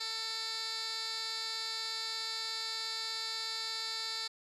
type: tone with band-pass filter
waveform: 15% pulse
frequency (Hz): 445.8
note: A4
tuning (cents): +23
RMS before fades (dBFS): -38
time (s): 0-4.28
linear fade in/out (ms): 10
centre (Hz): 4400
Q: 2.7
effects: resampled to 32000 Hz

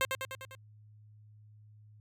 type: tone with echo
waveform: 10% pulse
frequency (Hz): 529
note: C5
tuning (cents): +19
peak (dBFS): -19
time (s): 0.01-0.05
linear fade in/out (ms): 0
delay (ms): 100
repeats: 5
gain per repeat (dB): -4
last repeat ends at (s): 0.55
effects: added 106 Hz sine -54 dBFS peak until 2 s

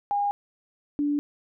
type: tone pair in turn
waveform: sine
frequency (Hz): 813 / 290.8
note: G#5 / D4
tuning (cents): -37 / -17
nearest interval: octave + tritone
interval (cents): 1780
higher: first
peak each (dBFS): -22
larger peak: neither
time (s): 0.11-0.31 / 0.99-1.19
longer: neither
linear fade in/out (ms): 0
effects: none

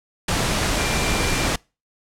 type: tone in noise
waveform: sine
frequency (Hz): 2373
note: D7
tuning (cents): +17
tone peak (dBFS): -29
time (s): 0.78-1.47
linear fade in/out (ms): 5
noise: pink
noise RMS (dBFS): -21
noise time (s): 0.28-1.56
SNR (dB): -11
effects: noise-tail reverb RT60 0.3 s tail -26 dB re dry + low-pass 9000 Hz 12 dB/octave

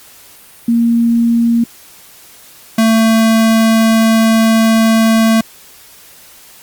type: tone pair in turn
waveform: sine / square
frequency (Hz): 233.2 / 223.8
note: A#3 / A3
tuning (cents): +1 / +30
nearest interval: minor second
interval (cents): 71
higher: first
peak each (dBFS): -8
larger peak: neither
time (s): 0.68-1.64 / 2.78-5.41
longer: second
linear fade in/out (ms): 5
effects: white hiss -40 dBFS RMS until 6.62 s + Opus 48 kbps

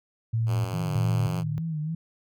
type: tone with tremolo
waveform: sine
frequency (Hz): 113.5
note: A#2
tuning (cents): -46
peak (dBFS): -22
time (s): 0.33-1.59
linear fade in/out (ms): 10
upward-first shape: square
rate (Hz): 1.6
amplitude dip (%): 65
type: tone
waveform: 5% pulse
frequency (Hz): 92.7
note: F#2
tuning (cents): +4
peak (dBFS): -23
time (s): 0.46-1.44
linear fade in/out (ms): 50
type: tone with vibrato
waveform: sine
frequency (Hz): 157.7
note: D#3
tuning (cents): +24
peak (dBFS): -27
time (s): 0.73-1.95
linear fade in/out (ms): 5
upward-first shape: sine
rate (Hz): 3.5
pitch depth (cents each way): 77
effects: none

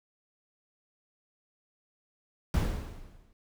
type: noise with exponential decay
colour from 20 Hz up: brown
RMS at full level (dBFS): -23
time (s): 2.54-3.33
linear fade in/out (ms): 1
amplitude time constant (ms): 170
effects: none

